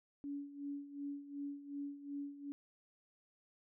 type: tone with tremolo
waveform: sine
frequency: 284.1 Hz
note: C#4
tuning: 43 cents sharp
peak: -39 dBFS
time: 0.24-2.52 s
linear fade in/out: 0 ms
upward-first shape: sine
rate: 2.7 Hz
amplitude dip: 75%
effects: none